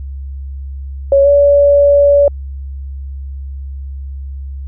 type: tone with pitch glide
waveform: sine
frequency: 554.4 to 570.6 Hz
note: C#5 to C#5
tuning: 0 to +50 cents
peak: -5 dBFS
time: 1.12-2.28 s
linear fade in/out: 2 ms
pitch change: +50 cents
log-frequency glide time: 1.23-1.28 s
effects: added 68 Hz sine -22 dBFS peak until 4.67 s